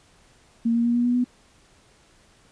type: tone with pitch steps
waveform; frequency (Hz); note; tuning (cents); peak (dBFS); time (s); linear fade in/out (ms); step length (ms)
sine; 231.2 / 234.3 / 237.4 / 240.6 / 243.8 / 247.1; A#3 / A#3 / A#3 / B3 / B3 / B3; -14 / +9 / +32 / -45 / -22 / +1; -18; 0.65-1.244; 10; 99
effects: pink hiss -57 dBFS RMS until 2.51 s + resampled to 22050 Hz